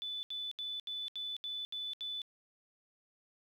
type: tone bursts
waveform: sine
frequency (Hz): 3490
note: A7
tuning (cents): -15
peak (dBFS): -37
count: 8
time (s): 0.02-2.218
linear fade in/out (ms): 0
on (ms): 210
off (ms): 74
effects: 11-bit